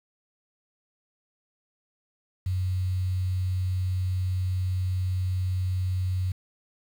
sine tone with quantisation, 92.5 Hz, F#2, in tune, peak -24 dBFS, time 2.46-6.32 s, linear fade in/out 5 ms, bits 8, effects none

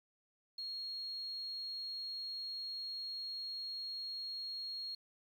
sine tone, 4285 Hz, C8, 40 cents sharp, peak -40 dBFS, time 0.58-4.95 s, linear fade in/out 5 ms, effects 11-bit

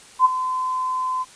sine tone with ADSR envelope, 1024 Hz, C6, 38 cents flat, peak -8 dBFS, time 0.19-1.25 s, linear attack 60 ms, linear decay 21 ms, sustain -13 dB, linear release 35 ms, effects white hiss -46 dBFS RMS until 1.35 s + resampled to 22050 Hz

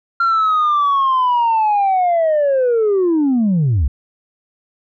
sine linear sweep, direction down, 1380 to 59 Hz, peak -10 dBFS, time 0.2-3.88 s, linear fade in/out 5 ms, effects tanh soft clip ceiling -10 dBFS

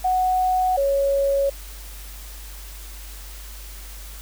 sine tone pair in turn, 740 / 554.4 Hz, F#5 / C#5, 0 / 0 cents, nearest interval perfect fourth, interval 500 cents, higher first, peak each -17 dBFS, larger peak neither, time 0.04-0.77 / 0.77-1.5 s, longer neither, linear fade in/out 10 ms, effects added 49 Hz sine -36 dBFS peak until 4.21 s + white hiss -42 dBFS RMS until 4.21 s

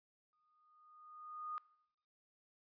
sine tone with exponential growth, 1231 Hz, D#6, 19 cents flat, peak -39 dBFS, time 0.33-1.58 s, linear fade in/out 0 ms, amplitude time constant 270 ms, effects noise-tail reverb RT60 0.8 s tail -21 dB re dry + resampled to 11025 Hz

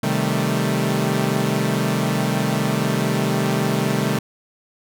sawtooth chord, A half-diminished seventh, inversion first, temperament equal, 130.81 / 155.56 / 196 / 220 Hz, C3 / Eb3 / G3 / A3, 0 / 0 / 0 / 0 cents, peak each -20 dBFS, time 0.03-4.19 s, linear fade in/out 5 ms, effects none

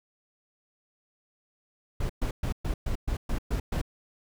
brown noise bursts, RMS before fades -28 dBFS, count 9, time 2-3.815 s, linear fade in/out 5 ms, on 95 ms, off 120 ms, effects none

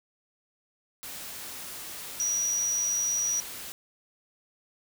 sine tone in noise, 5800 Hz, F#8, 35 cents flat, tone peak -25 dBFS, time 2.2-3.4 s, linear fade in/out 0 ms, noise white, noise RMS -40 dBFS, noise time 1.03-3.72 s, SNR +12 dB, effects none

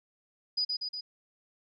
sine tone with echo, 4941 Hz, D#8, 13 cents flat, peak -26 dBFS, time 0.57-0.65 s, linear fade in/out 10 ms, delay 120 ms, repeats 3, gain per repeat -3 dB, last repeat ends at 1.01 s, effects none

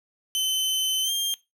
sawtooth tone with pitch glide, 3056 to 3197 Hz, G7 to G7, -45 to +33 cents, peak -20 dBFS, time 0.35-1.34 s, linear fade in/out 0 ms, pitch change +78 cents, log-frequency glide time 1.03-1.11 s, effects noise-tail reverb RT60 0.2 s tail -18 dB re dry

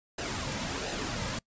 pink noise with flanger, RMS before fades -34 dBFS, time 0.18-1.39 s, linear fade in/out 5 ms, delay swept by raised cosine 0.88 to 2.78 ms, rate 1.4 Hz, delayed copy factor -0.5, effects noise-tail reverb RT60 0.1 s tail -25 dB re dry + resampled to 16000 Hz

